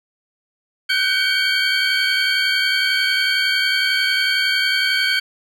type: tone cluster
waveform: triangle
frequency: 1487 / 1558 / 2261 / 3162 / 4472 Hz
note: F#6 / G6 / C#7 / G7 / C#8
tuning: +8 / -11 / +34 / +14 / +14 cents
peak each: -21 dBFS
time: 0.89-5.2 s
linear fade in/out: 10 ms
effects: none